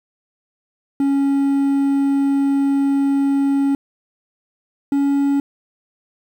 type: tone pair in turn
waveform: triangle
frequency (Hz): 277.2 / 280.1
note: C#4 / C#4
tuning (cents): 0 / +18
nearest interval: unison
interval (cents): 18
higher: second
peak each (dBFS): -12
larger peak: neither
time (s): 1-3.75 / 4.92-5.4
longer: first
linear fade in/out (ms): 2
effects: 8-bit